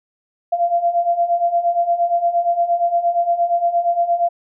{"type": "beating tone pair", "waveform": "sine", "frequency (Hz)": [684, 692.6], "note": ["F5", "F5"], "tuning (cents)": [-36, -15], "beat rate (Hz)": 8.6, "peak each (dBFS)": [-20, -16], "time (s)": [0.52, 4.29], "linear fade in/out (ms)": 10, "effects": []}